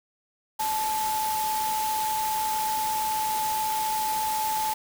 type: tone in noise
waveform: sine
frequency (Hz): 869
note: A5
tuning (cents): -22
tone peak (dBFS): -25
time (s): 0.59-4.74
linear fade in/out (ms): 10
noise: white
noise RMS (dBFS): -33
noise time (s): 0.59-4.74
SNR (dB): +5
effects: none